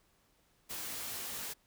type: noise with comb filter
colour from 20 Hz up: white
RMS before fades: -41 dBFS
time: 0.69-1.54 s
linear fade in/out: 20 ms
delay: 19 ms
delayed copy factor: +0.7
effects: pink hiss -71 dBFS RMS until 1.66 s